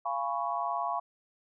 sine chord, C# dominant seventh, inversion first, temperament equal with one note detuned, 692.8 / 830.6 / 987.8 / 1108.7 Hz, E#5 / G#5 / B5 / C#6, -14 / 0 / 0 / 0 cents, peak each -34 / -36 / -35 / -34 dBFS, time 0.05-1 s, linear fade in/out 10 ms, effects none

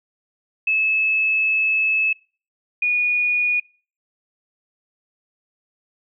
sine tone pair in turn, 2600 / 2454 Hz, E7 / D#7, -24 / -25 cents, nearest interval minor second, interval 101 cents, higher first, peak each -16 dBFS, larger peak neither, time 0.67-2.13 / 2.82-3.6 s, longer first, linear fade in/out 5 ms, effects noise-tail reverb RT60 0.4 s tail -25 dB re dry

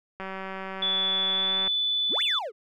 click train, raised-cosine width 0.5 ms, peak -21 dBFS, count 283, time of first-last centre 0.2-1.676 s, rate 191 Hz
sine tone with pitch glide, 3450 to 3484 Hz, A7 to A7, -35 to -18 cents, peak -23 dBFS, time 0.82-2.39 s, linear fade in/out 5 ms, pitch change +17 cents, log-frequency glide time 1.29-1.57 s
triangle exponential two-way sweep, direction up then down, 153.9 to 3322 to 385.3 Hz, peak -28 dBFS, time 2.09-2.52 s, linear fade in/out 50 ms, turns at 2.23 s
effects none

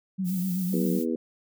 sine tone with vibrato, 183.8 Hz, F#3, 11 cents flat, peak -25 dBFS, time 0.18-1 s, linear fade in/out 20 ms, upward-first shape sine, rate 7.9 Hz, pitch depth 68 cents each way
violet noise, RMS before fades -39 dBFS, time 0.24-1.06 s, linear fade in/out 50 ms
harmonic tone, 81.3 Hz, E2, 23 cents flat, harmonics 3 / 4 / 5 / 6, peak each -28 / -30 / -32 / -34 dBFS, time 0.73-1.16 s, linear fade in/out 5 ms
effects none

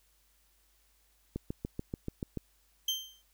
click train, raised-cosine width 3 ms, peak -22 dBFS, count 8, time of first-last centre 1.36-2.373 s, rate 6.91 Hz
35% pulse tone with exponential decay, 3136 Hz, G7, in tune, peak -25 dBFS, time 2.88-3.22 s, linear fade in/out 5 ms, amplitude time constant 73 ms
effects added 50 Hz sine -70 dBFS peak until 3.33 s + white hiss -70 dBFS RMS until 3.33 s

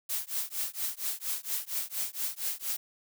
blue noise with tremolo, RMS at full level -30 dBFS, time 0.09-2.77 s, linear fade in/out 10 ms, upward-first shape triangle, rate 4.3 Hz, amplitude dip 100%, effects none

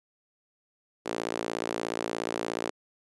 sawtooth tone with high-pass filter, 56.9 Hz, A#1, 41 cents flat, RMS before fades -33 dBFS, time 1.05-2.71 s, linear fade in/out 20 ms, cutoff 380 Hz, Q 1.6, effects resampled to 22050 Hz

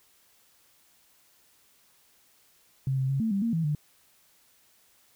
sine tone with pitch steps, 133.7 / 132.2 / 136.3 / 223 / 197.3 / 230.7 / 163.5 / 149 Hz, C3 / C3 / C#3 / A3 / G3 / A#3 / E3 / D3, +38 / +18 / -29 / +23 / +11 / -18 / -14 / +25 cents, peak -24 dBFS, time 2.87-3.75 s, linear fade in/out 2 ms, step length 110 ms, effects white hiss -63 dBFS RMS until 5.15 s

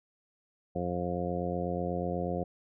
harmonic tone, 88.2 Hz, F2, 18 cents sharp, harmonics 1 / 2 / 3 / 4 / 5 / 6 / 7 / 8, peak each -39 / -35 / -41 / -39 / -39 / -36 / -46 / -38 dBFS, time 0.75-2.44 s, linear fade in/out 10 ms, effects none

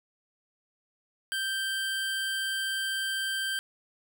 25% pulse tone, 1568 Hz, G6, in tune, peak -25 dBFS, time 1.32-3.59 s, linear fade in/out 0 ms, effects none

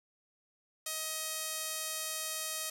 sawtooth tone with band-pass filter, 631 Hz, D#5, 24 cents sharp, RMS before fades -38 dBFS, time 0.86-2.7 s, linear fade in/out 5 ms, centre 9400 Hz, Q 0.87, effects none

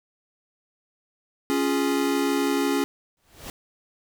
square chord, Db major, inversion none, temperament equal, 277.2 / 349.2 / 415.3 Hz, Db4 / F4 / Ab4, 0 / 0 / 0 cents, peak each -24 / -29 / -28 dBFS, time 1.5-2.84 s, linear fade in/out 0 ms
pink noise with exponential growth, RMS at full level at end -34 dBFS, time 3.17-3.5 s, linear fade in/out 1 ms, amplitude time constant 70 ms
effects none

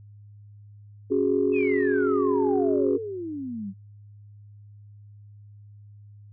sine chord, C# suspended fourth, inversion none, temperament equal, 277.2 / 370 / 415.3 Hz, C#4 / F#4 / G#4, 0 / 0 / 0 cents, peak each -25 / -24 / -23 dBFS, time 1.1-2.98 s, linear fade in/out 20 ms
sine exponential sweep, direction down, 2637 to 185 Hz, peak -30 dBFS, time 1.52-3.74 s, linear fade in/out 50 ms
effects tanh soft clip ceiling -10 dBFS + added 103 Hz sine -45 dBFS peak until 6.32 s

